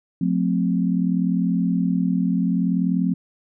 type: tone cluster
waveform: sine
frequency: 179 / 219.6 / 259.1 Hz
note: F3 / A3 / C4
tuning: +43 / -3 / -17 cents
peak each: -20 / -25 / -23 dBFS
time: 0.21-3.14 s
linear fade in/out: 5 ms
effects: none